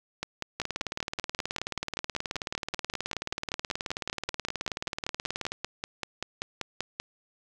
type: two click trains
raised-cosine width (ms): 0.2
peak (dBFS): -14 / -14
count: 36 / 93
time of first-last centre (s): 0.23-7 / 0.6-5.52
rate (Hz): 5.17 / 18.7
effects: none